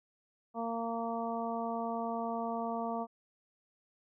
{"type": "harmonic tone", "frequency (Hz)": 230.2, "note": "A#3", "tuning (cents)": -22, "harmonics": [1, 2, 3, 4, 5], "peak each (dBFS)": [-38, -41, -37, -41, -43], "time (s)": [0.54, 3.07], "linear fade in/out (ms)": 50, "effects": []}